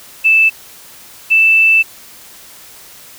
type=tone pair in turn; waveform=sine; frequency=2637 / 2647 Hz; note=E7 / E7; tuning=0 / +7 cents; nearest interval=unison; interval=7 cents; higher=second; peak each=-6 dBFS; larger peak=neither; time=0.24-0.5 / 1.3-1.83 s; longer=second; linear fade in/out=20 ms; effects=white hiss -38 dBFS RMS until 3.18 s